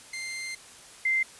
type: tone pair in turn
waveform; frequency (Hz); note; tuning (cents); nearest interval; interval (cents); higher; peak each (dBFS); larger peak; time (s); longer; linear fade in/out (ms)
sawtooth / sine; 2093 / 2084; C7 / C7; 0 / -7; unison; 7; first; -30 / -22; second; 0.13-0.55 / 1.05-1.23; first; 5
effects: white hiss -49 dBFS RMS until 1.39 s + resampled to 24000 Hz